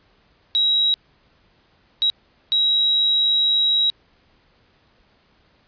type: tone bursts at uneven times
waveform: sine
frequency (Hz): 3851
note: B7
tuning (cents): -44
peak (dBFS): -15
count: 3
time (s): 0.55-0.94 / 2.02-2.1 / 2.52-3.9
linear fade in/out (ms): 0
effects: pink hiss -59 dBFS RMS until 5.67 s + resampled to 11025 Hz